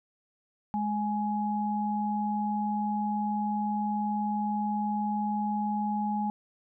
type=tone pair together; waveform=sine; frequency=209.4 / 837 Hz; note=G#3 / G#5; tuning=+15 / +13 cents; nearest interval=2 octaves; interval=2398 cents; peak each=-29 / -30 dBFS; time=0.74-6.3 s; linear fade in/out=0 ms; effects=none